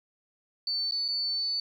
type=tone with dropouts; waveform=sine; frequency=4501 Hz; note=C#8; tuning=26 cents sharp; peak=-27 dBFS; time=0.67-1.6 s; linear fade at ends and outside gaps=2 ms; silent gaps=0.911-0.921 / 1.081-1.085 s; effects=10-bit